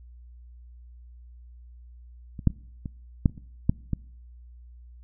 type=clicks; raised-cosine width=5 ms; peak=-24 / -6 / -30 / -21 / -6 / -28 / -28 / -7 / -13 dBFS; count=9; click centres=2.392 / 2.473 / 2.503 / 2.858 / 3.258 / 3.296 / 3.378 / 3.695 / 3.933 s; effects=noise-tail reverb RT60 0.7 s tail -25 dB re dry + added 60 Hz sine -45 dBFS peak until 5.03 s